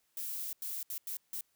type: noise bursts at uneven times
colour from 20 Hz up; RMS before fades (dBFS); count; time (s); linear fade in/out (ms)
violet; -39; 5; 0.17-0.53 / 0.62-0.83 / 0.9-0.98 / 1.07-1.17 / 1.33-1.41; 2
effects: white hiss -75 dBFS RMS until 1.55 s